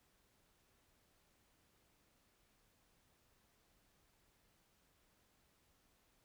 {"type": "silence", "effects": ["pink hiss -75 dBFS RMS until 6.24 s"]}